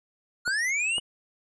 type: linear sweep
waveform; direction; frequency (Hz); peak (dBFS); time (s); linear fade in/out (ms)
square; up; 1396.9 to 2960; -25; 0.45-1; 20
type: clicks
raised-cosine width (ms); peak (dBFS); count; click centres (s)
1; -24; 2; 0.478 / 0.982
effects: resampled to 22050 Hz